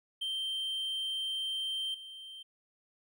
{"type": "tone with level steps", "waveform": "triangle", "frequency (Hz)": 3136, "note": "G7", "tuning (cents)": 0, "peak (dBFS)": [-31, -43], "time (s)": [0.21, 2.43], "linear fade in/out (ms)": 10, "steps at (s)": 1.94, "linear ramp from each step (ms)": 5, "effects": []}